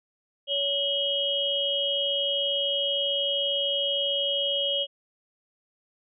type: tone cluster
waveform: sine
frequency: 563 / 2930 / 3241 Hz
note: C#5 / F#7 / G#7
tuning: +27 / -18 / -43 cents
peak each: -30 / -28 / -27 dBFS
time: 0.47-4.87 s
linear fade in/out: 50 ms
effects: none